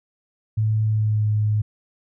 sine tone with pitch glide, 108.7 to 106.28 Hz, A2 to G#2, -21 to +40 cents, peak -17 dBFS, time 0.57-1.62 s, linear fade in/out 10 ms, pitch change -39 cents, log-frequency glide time 0.84-1.28 s, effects none

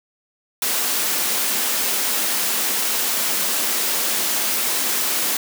white high-pass noise, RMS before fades -21 dBFS, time 0.62-5.37 s, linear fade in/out 2 ms, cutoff 180 Hz, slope 96 dB/octave, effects none

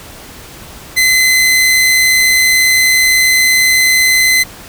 sawtooth tone, 2042 Hz, C7, 43 cents flat, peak -4 dBFS, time 0.96-4.44 s, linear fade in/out 20 ms, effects pink hiss -33 dBFS RMS until 4.68 s

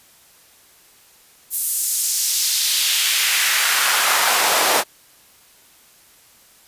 pink noise with high-pass filter sweep, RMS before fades -18 dBFS, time 1.5-4.84 s, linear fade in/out 50 ms, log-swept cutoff 11000 to 540 Hz, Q 1.3, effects white hiss -51 dBFS RMS until 6.67 s + resampled to 32000 Hz

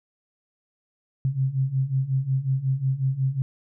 sine beating tone pair, 130.2 / 135.7 Hz, C3 / C#3, -8 / -36 cents, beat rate 5.5 Hz, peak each -26 / -23 dBFS, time 1.25-3.42 s, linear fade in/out 0 ms, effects none

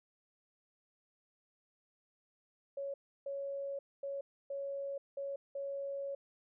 sine tone bursts at uneven times, 556 Hz, C#5, 5 cents sharp, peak -37 dBFS, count 6, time 2.77-2.94 / 3.26-3.79 / 4.03-4.21 / 4.5-4.98 / 5.17-5.36 / 5.55-6.15 s, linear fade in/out 5 ms, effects none

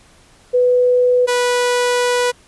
sine / sawtooth tone pair in turn, 496 / 490.6 Hz, B4 / B4, +7 / -12 cents, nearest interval unison, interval 19 cents, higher first, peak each -10 dBFS, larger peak neither, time 0.53-1.27 / 1.27-2.32 s, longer second, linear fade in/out 20 ms, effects pink hiss -49 dBFS RMS until 2.47 s + resampled to 24000 Hz

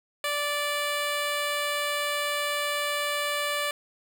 10% pulse tone, 584 Hz, D5, 10 cents flat, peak -18 dBFS, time 0.24-3.71 s, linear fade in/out 2 ms, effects none

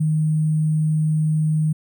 sine tone with sample-and-hold, 155.56 Hz, D#3, in tune, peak -16 dBFS, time 0-1.73 s, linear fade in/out 10 ms, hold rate 8820 Hz, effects none

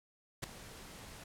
pink noise with ADSR envelope, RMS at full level -35 dBFS, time 0.42-1.24 s, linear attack 19 ms, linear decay 3 ms, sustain -16 dB, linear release 5 ms, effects low-pass 12000 Hz 12 dB/octave

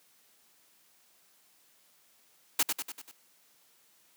white noise with echo, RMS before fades -25 dBFS, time 2.59-2.63 s, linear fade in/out 5 ms, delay 97 ms, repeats 5, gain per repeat -5 dB, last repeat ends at 3.115 s, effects white hiss -65 dBFS RMS until 4.16 s + high-pass 150 Hz 12 dB/octave

